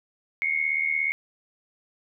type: tone pair together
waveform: sine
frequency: 2136 / 2213 Hz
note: C7 / C#7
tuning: +35 / -3 cents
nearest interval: minor second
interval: 62 cents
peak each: -26 / -25 dBFS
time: 0.42-1.12 s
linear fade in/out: 0 ms
effects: none